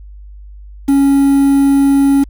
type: tone with quantisation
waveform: triangle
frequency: 277.2 Hz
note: C#4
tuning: in tune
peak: -5 dBFS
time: 0.88-2.24 s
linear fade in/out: 10 ms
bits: 5
effects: added 50 Hz sine -31 dBFS peak until 2.29 s